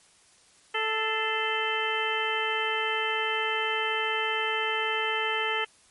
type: harmonic tone with a mistuned harmonic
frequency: 440 Hz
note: A4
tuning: in tune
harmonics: 1 / 2 / 3 / 4 / 5 / 6 / 7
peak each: -33 / -33 / -33 / -33 / -33 / -33 / -33 dBFS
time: 0.74-5.65 s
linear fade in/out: 10 ms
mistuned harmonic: 5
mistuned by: -100 cents
effects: white hiss -59 dBFS RMS until 5.9 s + MP3 48 kbps